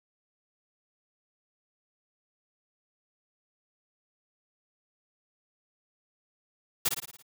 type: noise with echo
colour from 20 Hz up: white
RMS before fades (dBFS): -25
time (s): 6.85-6.89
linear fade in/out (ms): 10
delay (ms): 56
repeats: 6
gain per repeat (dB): -5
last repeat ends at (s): 7.226
effects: none